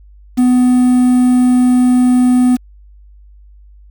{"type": "tone with quantisation", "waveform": "triangle", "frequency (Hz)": 249.7, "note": "B3", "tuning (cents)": 19, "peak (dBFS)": -5, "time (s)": [0.37, 2.57], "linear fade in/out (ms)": 20, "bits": 5, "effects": ["added 50 Hz sine -38 dBFS peak until 3.9 s"]}